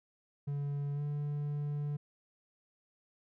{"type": "tone with pitch glide", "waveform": "triangle", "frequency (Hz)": [142.8, 146.14], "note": ["D3", "D3"], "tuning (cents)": [-48, -8], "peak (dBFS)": -31, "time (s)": [0.47, 1.97], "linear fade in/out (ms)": 10, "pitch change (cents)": 40, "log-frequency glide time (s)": [0.94, 1.01], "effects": []}